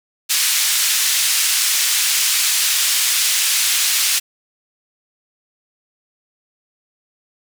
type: band-pass noise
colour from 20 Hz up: white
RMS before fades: -17 dBFS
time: 0.29-4.2 s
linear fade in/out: 20 ms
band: 2100 to 9600 Hz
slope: 12 dB/octave
effects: none